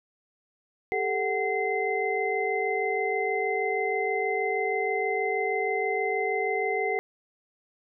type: tone cluster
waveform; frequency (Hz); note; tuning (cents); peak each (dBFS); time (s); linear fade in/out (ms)
sine; 397.9 / 444.2 / 746 / 2067; G4 / A4 / F#5 / C7; +26 / +16 / +14 / -22; -30; 0.92-6.99; 0
effects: none